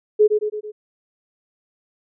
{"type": "tone with echo", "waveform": "sine", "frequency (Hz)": 423.6, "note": "G#4", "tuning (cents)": 34, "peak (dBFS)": -9, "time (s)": [0.19, 0.28], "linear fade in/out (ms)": 20, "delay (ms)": 110, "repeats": 4, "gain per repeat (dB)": -5, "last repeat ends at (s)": 0.72, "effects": []}